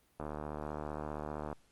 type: click train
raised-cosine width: 1 ms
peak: -25 dBFS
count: 101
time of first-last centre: 0.2-1.528 s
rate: 75.3 Hz
effects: pink hiss -70 dBFS RMS until 1.71 s + Opus 32 kbps